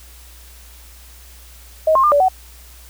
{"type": "tone with pitch steps", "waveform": "sine", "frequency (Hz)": [631, 1066, 1200, 576, 749], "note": ["D#5", "C6", "D6", "D5", "F#5"], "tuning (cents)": [24, 32, 37, -34, 21], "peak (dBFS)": -10, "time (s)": [1.87, 2.285], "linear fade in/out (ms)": 5, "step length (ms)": 83, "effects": ["added 60 Hz sine -41 dBFS peak until 2.89 s", "white hiss -45 dBFS RMS until 2.89 s"]}